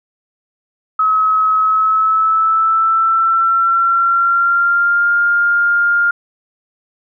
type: tone with pitch glide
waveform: sine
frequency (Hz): 1282 to 1406.1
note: E6 to F6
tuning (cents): -49 to +11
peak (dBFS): -10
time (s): 0.99-6.11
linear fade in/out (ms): 5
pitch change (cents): +160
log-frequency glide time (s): 1.58-5.11
effects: none